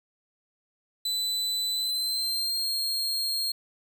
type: tone with pitch glide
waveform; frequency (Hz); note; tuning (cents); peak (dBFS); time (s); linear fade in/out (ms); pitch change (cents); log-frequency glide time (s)
40% pulse; 4000 to 4238; B7 to C8; +21 to +21; -25; 1.05-3.52; 5; +100; 1.72-2.68
effects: none